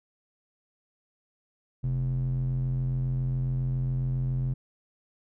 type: tone with band-pass filter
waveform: square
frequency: 43.65 Hz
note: F1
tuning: in tune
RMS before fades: -28 dBFS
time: 1.83-4.54 s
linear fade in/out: 10 ms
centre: 120 Hz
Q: 4
effects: none